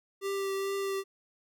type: tone with vibrato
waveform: square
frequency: 392 Hz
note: G4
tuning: in tune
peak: -31 dBFS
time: 0.21-1.04 s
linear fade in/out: 50 ms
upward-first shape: triangle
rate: 2.3 Hz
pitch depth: 15 cents each way
effects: none